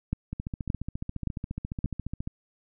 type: two click trains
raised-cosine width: 5 ms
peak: -14 / -20 dBFS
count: 4 / 29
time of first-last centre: 0.13-1.844 / 0.33-2.274 s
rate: 1.75 / 14.4 Hz
effects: none